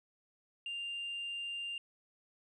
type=tone; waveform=sine; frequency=2794 Hz; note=F7; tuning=in tune; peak=-36 dBFS; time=0.66-1.78 s; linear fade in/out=2 ms; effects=tanh soft clip ceiling -35 dBFS